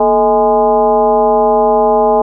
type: tone with frequency modulation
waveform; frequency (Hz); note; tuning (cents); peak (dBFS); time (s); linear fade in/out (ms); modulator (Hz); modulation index
sine; 633; D#5; +30; -7; 0-2.22; 5; 198; 1.5
effects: none